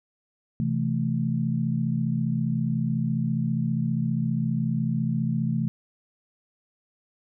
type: chord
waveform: sine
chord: A minor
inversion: first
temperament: equal with one note detuned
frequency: 130.13 / 164.81 / 220 Hz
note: C3 / E3 / A3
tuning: -9 / 0 / 0 cents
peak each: -27 dBFS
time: 0.6-5.68 s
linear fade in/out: 0 ms
effects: none